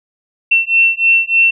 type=beating tone pair; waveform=sine; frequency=2700 / 2703.3 Hz; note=E7 / E7; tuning=+41 / +43 cents; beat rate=3.3 Hz; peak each=-12 dBFS; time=0.51-1.51 s; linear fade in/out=10 ms; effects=none